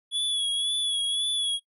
square tone with vibrato, 3385 Hz, G#7, 32 cents sharp, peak -25 dBFS, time 0.11-1.6 s, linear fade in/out 50 ms, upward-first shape sine, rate 1.9 Hz, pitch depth 42 cents each way, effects noise-tail reverb RT60 0.1 s tail -23 dB re dry + resampled to 32000 Hz

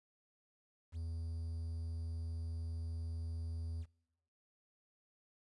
triangle tone with quantisation, 82.41 Hz, E2, in tune, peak -37 dBFS, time 0.92-3.86 s, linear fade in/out 50 ms, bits 11, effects noise-tail reverb RT60 0.9 s tail -24 dB re dry + resampled to 24000 Hz

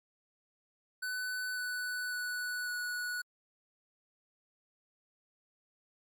square tone with pitch steps, 1500 / 1489.6 / 1479.3 / 1469.1 Hz, F#6 / F#6 / F#6 / F#6, +23 / +11 / -1 / -13 cents, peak -35 dBFS, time 1.02-3.22 s, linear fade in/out 10 ms, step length 550 ms, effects MP3 96 kbps

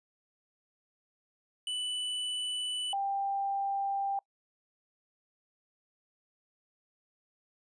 square / sine tone pair in turn, 2981 / 791.3 Hz, F#7 / G5, +12 / +16 cents, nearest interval octave + major seventh, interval 2296 cents, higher first, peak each -33 / -29 dBFS, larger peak second, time 1.67-2.93 / 2.93-4.19 s, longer neither, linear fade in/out 2 ms, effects noise-tail reverb RT60 0.1 s tail -25 dB re dry + resampled to 22050 Hz

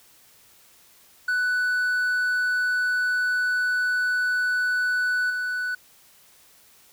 triangle tone with level steps, 1488 Hz, F#6, 9 cents sharp, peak -19 / -23 dBFS, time 1.28-5.75 s, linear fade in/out 5 ms, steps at 5.3 s, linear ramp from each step 2 ms, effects white hiss -55 dBFS RMS until 6.92 s

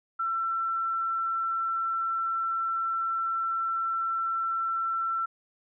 sine tone, 1344 Hz, E6, 33 cents sharp, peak -26 dBFS, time 0.19-5.26 s, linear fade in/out 10 ms, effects none

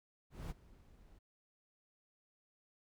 brown noise with ADSR envelope, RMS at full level -41 dBFS, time 0.3-1.19 s, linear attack 200 ms, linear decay 29 ms, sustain -21 dB, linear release 10 ms, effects none

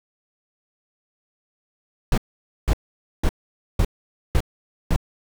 brown noise bursts, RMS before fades -17 dBFS, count 6, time 2.12-4.962 s, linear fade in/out 2 ms, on 57 ms, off 500 ms, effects none

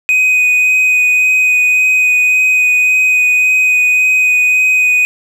triangle tone with vibrato, 2500 Hz, D#7, 8 cents sharp, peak -6 dBFS, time 0.09-5.05 s, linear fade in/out 0 ms, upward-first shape sine, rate 1.8 Hz, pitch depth 9 cents each way, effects none

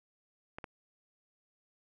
clicks, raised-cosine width 0.5 ms, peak -26 dBFS, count 2, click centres 0.585 / 0.642 s, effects none

